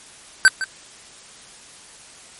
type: tone with echo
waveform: square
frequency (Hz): 1544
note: G6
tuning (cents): -27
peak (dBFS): -8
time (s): 0.45-0.48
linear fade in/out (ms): 0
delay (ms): 160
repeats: 1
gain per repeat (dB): -14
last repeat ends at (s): 0.64
effects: white hiss -44 dBFS RMS until 2.39 s + MP3 48 kbps

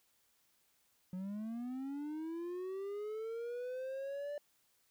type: linear sweep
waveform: triangle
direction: up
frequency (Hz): 179.9 to 589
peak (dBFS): -37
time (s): 1.13-4.38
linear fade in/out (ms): 2
effects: white hiss -74 dBFS RMS until 4.9 s

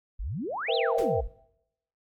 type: exponential two-way sweep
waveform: sine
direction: up then down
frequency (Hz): 37.74 to 4186 to 37.74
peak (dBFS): -30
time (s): 0.19-1.28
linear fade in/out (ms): 10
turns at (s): 0.75
type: chord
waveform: sine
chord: C dominant seventh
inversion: third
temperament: equal with one note detuned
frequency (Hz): 466.2 / 510.1 / 659.3 / 784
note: Bb4 / C5 / E5 / G5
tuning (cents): 0 / -44 / 0 / 0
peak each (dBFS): -27 / -30 / -29 / -32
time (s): 0.68-1.21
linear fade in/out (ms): 10
type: noise with exponential decay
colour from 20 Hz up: pink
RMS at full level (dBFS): -37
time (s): 0.98-1.17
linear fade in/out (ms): 5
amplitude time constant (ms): 41
effects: noise-tail reverb RT60 0.8 s tail -22 dB re dry + AAC 64 kbps

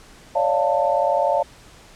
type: tone cluster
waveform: sine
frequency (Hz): 556 / 596 / 696 / 889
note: C#5 / D5 / F5 / A5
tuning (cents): +5 / +25 / -6 / +18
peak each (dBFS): -22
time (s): 0.35-1.43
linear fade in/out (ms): 10
effects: pink hiss -47 dBFS RMS until 1.95 s + low-pass 9000 Hz 12 dB/octave

